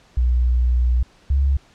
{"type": "tone pair in turn", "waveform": "sine", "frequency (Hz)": [61.1, 68.58], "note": ["B1", "C#2"], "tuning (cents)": [-18, -18], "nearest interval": "major second", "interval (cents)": 200, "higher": "second", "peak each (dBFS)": -14, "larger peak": "neither", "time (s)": [[0.17, 1.03], [1.3, 1.57]], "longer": "first", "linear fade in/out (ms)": 5, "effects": ["pink hiss -53 dBFS RMS until 1.74 s", "low-pass 6000 Hz 12 dB/octave"]}